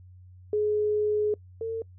sine tone pair in turn, 421.2 / 451.1 Hz, G#4 / A4, +24 / +43 cents, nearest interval minor second, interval 119 cents, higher second, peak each -22 / -28 dBFS, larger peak first, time 0.53-1.34 / 1.61-1.82 s, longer first, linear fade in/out 2 ms, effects noise-tail reverb RT60 0.1 s tail -25 dB re dry + added 91 Hz sine -47 dBFS peak until 1.98 s

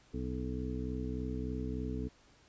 harmonic tone with a mistuned harmonic, 63.4 Hz, B1, 46 cents sharp, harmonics 1 / 2 / 3 / 4 / 5 / 7, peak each -39 / -42 / -44 / -40 / -45 / -44 dBFS, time 0.13-2.09 s, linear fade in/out 20 ms, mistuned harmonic 7, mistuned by -38 cents, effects pink hiss -64 dBFS RMS until 2.48 s + resampled to 16000 Hz

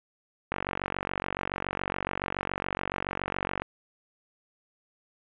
click train, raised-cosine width 0.5 ms, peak -14 dBFS, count 147, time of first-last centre 0.52-3.62 s, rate 47.1 Hz, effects resampled to 8000 Hz + 7-bit

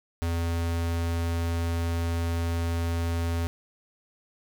square tone, 84.2 Hz, E2, 37 cents sharp, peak -26 dBFS, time 0.22-3.47 s, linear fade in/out 0 ms, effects none

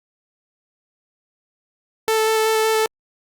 sawtooth tone with vibrato, 440 Hz, A4, in tune, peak -12 dBFS, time 2.08-2.86 s, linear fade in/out 0 ms, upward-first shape square, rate 5.3 Hz, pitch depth 8 cents each way, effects Opus 48 kbps

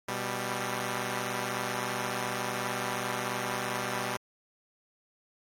5% pulse tone pair together, 123.47 / 196.62 Hz, B2 / G3, 0 / +5 cents, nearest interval minor sixth, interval 805 cents, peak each -23 dBFS, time 0.08-4.17 s, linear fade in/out 5 ms, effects AAC 48 kbps

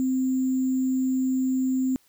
sine tone with sample-and-hold, 260 Hz, C4, 11 cents flat, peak -21 dBFS, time 0-1.96 s, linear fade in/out 0 ms, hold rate 7350 Hz, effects white hiss -62 dBFS RMS until 2.08 s

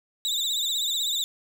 35% pulse tone with vibrato, 3729 Hz, A#7, in tune, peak -23 dBFS, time 0.25-1.24 s, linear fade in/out 0 ms, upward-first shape sine, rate 16 Hz, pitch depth 97 cents each way, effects none

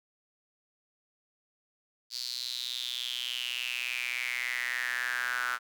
sawtooth tone with high-pass filter sweep, 123.47 Hz, B2, in tune, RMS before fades -34 dBFS, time 2.1-5.59 s, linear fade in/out 50 ms, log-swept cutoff 4600 to 1400 Hz, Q 7.2, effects none

